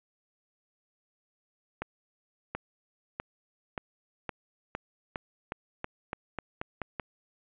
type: accelerating click train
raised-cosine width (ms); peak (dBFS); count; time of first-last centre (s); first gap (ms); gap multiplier
0.5; -18; 14; 1.82-6.998; 730; 0.89
effects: resampled to 8000 Hz + 9-bit